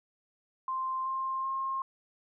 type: tone with pitch steps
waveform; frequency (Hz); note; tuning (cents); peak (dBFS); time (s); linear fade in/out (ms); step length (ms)
sine; 1046.5 / 1057.4 / 1068.5; C6 / C6 / C6; 0 / +18 / +36; -30; 0.68-1.82; 2; 380
effects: none